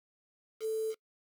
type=tone with quantisation; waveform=sine; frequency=440 Hz; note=A4; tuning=in tune; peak=-30 dBFS; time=0.6-0.95 s; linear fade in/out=50 ms; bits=8; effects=noise-tail reverb RT60 0.1 s tail -24 dB re dry